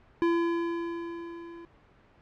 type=tone with level ramp; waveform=square; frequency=338.5 Hz; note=E4; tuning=46 cents sharp; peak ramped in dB=-22 to -44 dBFS; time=0.22-1.65 s; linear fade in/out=0 ms; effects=pink hiss -59 dBFS RMS until 2.21 s + low-pass 2000 Hz 12 dB/octave